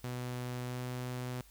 sawtooth tone with pitch glide, 124.2 to 125.21 Hz, B2 to B2, +10 to +24 cents, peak -33 dBFS, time 0.04-1.41 s, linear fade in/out 0 ms, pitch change +14 cents, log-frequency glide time 0.65-0.8 s, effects added 50 Hz sine -59 dBFS peak until 1.5 s + white hiss -62 dBFS RMS until 1.5 s

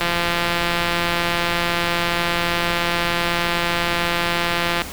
click train, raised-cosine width 0.3 ms, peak -4 dBFS, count 828, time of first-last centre 0.01-4.818 s, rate 172 Hz, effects pink hiss -32 dBFS RMS until 4.92 s

